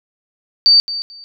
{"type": "tone with echo", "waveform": "sine", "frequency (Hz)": 4608, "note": "D8", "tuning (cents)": -34, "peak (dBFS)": -6, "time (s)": [0.66, 0.8], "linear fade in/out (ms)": 0, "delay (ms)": 220, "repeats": 2, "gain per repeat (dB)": -14, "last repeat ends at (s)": 1.24, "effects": []}